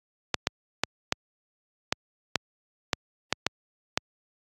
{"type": "clicks", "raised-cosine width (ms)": 0.2, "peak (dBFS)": -4, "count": 10, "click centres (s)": [0.343, 0.471, 0.836, 1.124, 1.925, 2.357, 2.932, 3.326, 3.466, 3.975], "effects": ["high-pass 80 Hz 12 dB/octave", "AAC 64 kbps"]}